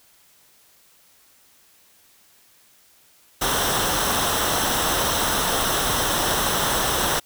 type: noise with comb filter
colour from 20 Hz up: pink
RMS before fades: -22 dBFS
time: 3.41-7.2 s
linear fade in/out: 10 ms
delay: 0.43 ms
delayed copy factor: -0.6
effects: white hiss -56 dBFS RMS until 7.25 s